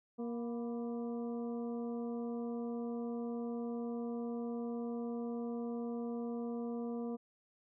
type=harmonic tone with a mistuned harmonic; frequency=235.5 Hz; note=A#3; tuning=18 cents sharp; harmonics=1 / 2 / 3 / 4 / 5; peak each=-38 / -42 / -51 / -57 / -58 dBFS; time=0.18-7.17 s; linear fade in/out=20 ms; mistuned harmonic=4; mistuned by=+80 cents; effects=none